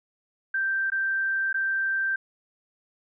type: tone with dropouts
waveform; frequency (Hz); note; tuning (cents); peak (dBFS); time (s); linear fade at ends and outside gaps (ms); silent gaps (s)
sine; 1568; G6; 0; -23; 0.54-2.16; 5; 0.902-0.919 / 1.529-1.542
effects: none